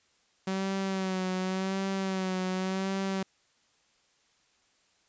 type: tone with vibrato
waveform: sawtooth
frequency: 189.4 Hz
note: F#3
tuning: 41 cents sharp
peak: -25 dBFS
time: 0.47-3.23 s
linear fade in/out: 5 ms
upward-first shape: sine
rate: 0.89 Hz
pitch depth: 39 cents each way
effects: white hiss -68 dBFS RMS until 5.08 s + resampled to 16000 Hz